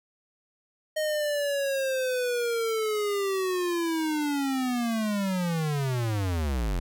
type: linear sweep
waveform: square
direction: down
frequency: 622.3 to 40.36 Hz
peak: -26 dBFS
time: 0.96-6.8 s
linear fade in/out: 10 ms
effects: none